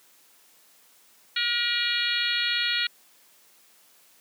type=harmonic tone; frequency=477.2 Hz; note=A#4; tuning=41 cents sharp; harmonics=3 / 4 / 5 / 6 / 7 / 8 / 9; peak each=-31 / -31 / -31 / -31 / -31 / -31 / -31 dBFS; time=1.36-2.87 s; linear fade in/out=5 ms; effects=white hiss -58 dBFS RMS until 4.2 s + high-pass 200 Hz 12 dB/octave